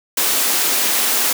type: high-pass noise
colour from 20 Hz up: white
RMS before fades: -17 dBFS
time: 0.17-1.33 s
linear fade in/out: 5 ms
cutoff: 200 Hz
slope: 48 dB/octave
effects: none